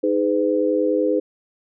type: chord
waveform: sine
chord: G# minor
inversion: second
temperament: equal with one note detuned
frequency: 311.1 / 415.3 / 505.4 Hz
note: D#4 / G#4 / B4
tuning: 0 / 0 / +40 cents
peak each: -21 / -22 / -20 dBFS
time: 0.03-1.2 s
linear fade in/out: 10 ms
effects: none